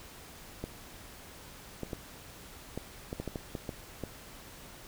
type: clicks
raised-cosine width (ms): 2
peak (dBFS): -22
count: 11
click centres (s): 0.64 / 1.833 / 1.932 / 2.776 / 3.129 / 3.2 / 3.277 / 3.358 / 3.552 / 3.692 / 4.037
effects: pink hiss -50 dBFS RMS until 4.87 s